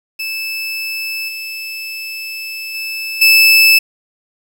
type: tone with level steps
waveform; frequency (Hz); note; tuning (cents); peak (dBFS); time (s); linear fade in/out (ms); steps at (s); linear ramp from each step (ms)
30% pulse; 2625; E7; -8; -17 / -21 / -18 / -3; 0.19-3.79; 10; 1.28 / 2.74 / 3.21; 10
effects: 7-bit